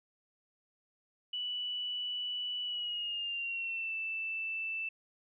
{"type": "tone with pitch glide", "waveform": "sine", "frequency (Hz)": [2960, 2652], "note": ["F#7", "E7"], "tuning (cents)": [0, 10], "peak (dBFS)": -34, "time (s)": [1.33, 4.89], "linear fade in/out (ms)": 5, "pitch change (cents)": -190, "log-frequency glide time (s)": [2.63, 3.95], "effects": []}